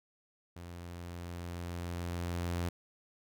sawtooth tone with level ramp, 86.8 Hz, F2, 10 cents flat, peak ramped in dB -41 to -28 dBFS, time 0.56-2.69 s, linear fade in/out 5 ms, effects none

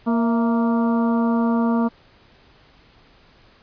harmonic tone with a mistuned harmonic, 232.9 Hz, A#3, 1 cent flat, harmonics 1 / 2 / 3 / 4 / 5 / 6, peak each -17 / -28 / -29 / -29 / -31 / -38 dBFS, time 0.06-1.89 s, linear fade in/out 20 ms, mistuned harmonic 3, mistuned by -68 cents, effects pink hiss -53 dBFS RMS until 3.62 s + resampled to 11025 Hz

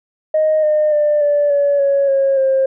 sine tone with pitch steps, 622 / 608.5 / 595.3 / 582.4 / 569.7 / 557.3 / 545.2 / 533.4 Hz, D#5 / D#5 / D5 / D5 / C#5 / C#5 / C#5 / C5, -1 / -39 / +23 / -15 / +47 / +9 / -29 / +33 cents, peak -10 dBFS, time 0.34-2.66 s, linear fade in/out 5 ms, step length 290 ms, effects tanh soft clip ceiling -7 dBFS

